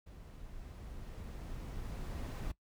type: noise with level ramp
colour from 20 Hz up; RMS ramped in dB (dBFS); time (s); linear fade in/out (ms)
brown; -52 to -38; 0.06-2.52; 10
effects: noise-tail reverb RT60 0.1 s tail -19 dB re dry